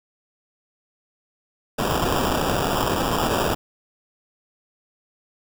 white noise with sample-and-hold, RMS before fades -22 dBFS, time 1.78-3.55 s, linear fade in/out 10 ms, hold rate 2100 Hz, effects none

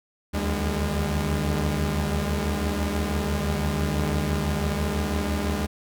sawtooth tone cluster, 74.6 / 80.6 / 148.8 / 203.3 Hz, D2 / E2 / D3 / G#3, +28 / -38 / +23 / -37 cents, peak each -23 / -27 / -28 / -24 dBFS, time 0.33-5.67 s, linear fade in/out 20 ms, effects none

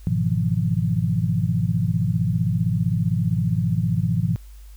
sine chord, F half-diminished seventh, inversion first, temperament equal with one note detuned, 103.83 / 123.47 / 159.29 / 174.61 Hz, Ab2 / Cb3 / Eb3 / F3, 0 / 0 / +41 / 0 cents, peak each -24 dBFS, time 0.07-4.36 s, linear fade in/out 0 ms, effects added 50 Hz sine -39 dBFS peak until 4.76 s + white hiss -56 dBFS RMS until 4.76 s

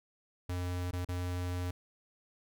square tone with dropouts, 89.4 Hz, F2, 41 cents sharp, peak -34 dBFS, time 0.49-1.71 s, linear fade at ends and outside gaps 5 ms, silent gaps 0.911-0.931 / 1.049-1.087 s, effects none

